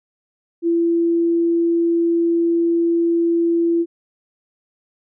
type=tone; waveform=sine; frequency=337.4 Hz; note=E4; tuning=40 cents sharp; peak=-14 dBFS; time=0.62-3.86 s; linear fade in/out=50 ms; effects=none